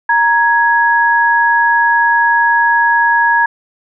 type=tone pair together; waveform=sine; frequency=935 / 1666 Hz; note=A#5 / G#6; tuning=+5 / +5 cents; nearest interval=minor seventh; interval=1000 cents; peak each=-11 dBFS; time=0.09-3.46 s; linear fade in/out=5 ms; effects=none